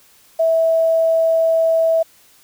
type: tone with quantisation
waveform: sine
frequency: 653 Hz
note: E5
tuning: 17 cents flat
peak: -12 dBFS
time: 0.39-2.03 s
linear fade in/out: 10 ms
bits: 7
effects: white hiss -51 dBFS RMS until 2.43 s